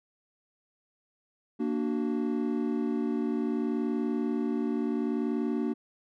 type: chord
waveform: triangle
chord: Bb augmented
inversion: none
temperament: equal with one note detuned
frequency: 233.1 / 293.7 / 373.9 Hz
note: Bb3 / D4 / F#4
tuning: 0 / 0 / +18 cents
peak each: -28 / -29 / -32 dBFS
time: 1.59-5.74 s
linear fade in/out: 20 ms
effects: none